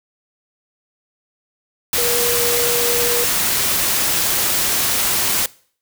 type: tone in noise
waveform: sine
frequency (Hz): 479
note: A#4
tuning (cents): +47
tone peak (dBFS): -21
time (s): 1.98-3.24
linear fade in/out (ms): 2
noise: white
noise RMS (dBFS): -18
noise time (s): 1.93-5.46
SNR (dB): -6
effects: noise-tail reverb RT60 0.5 s tail -22 dB re dry